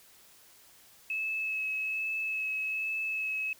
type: tone with vibrato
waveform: sine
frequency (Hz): 2591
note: E7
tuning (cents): -30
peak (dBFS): -30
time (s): 1.1-3.53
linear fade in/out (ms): 2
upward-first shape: sine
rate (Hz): 1.2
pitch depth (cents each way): 14
effects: white hiss -58 dBFS RMS until 3.59 s